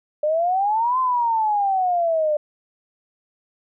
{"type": "exponential two-way sweep", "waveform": "sine", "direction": "up then down", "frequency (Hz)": [592, 1043, 592], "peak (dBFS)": -17, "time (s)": [0.23, 2.37], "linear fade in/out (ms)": 5, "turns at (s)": 0.99, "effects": []}